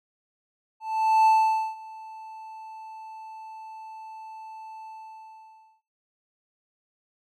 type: tone with ADSR envelope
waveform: triangle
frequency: 880 Hz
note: A5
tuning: in tune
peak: -13 dBFS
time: 0.8-5.82 s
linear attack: 460 ms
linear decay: 490 ms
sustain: -24 dB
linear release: 950 ms
effects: noise-tail reverb RT60 0.3 s tail -21 dB re dry